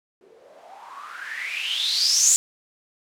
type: noise with low-pass filter sweep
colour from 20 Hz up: violet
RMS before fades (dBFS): -25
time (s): 0.21-2.36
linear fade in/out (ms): 0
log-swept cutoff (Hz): 380 to 7500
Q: 9.3
effects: none